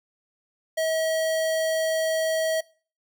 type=tone; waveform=square; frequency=641 Hz; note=E5; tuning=49 cents flat; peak=-23 dBFS; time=0.77-2.61 s; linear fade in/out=10 ms; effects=noise-tail reverb RT60 0.4 s tail -22 dB re dry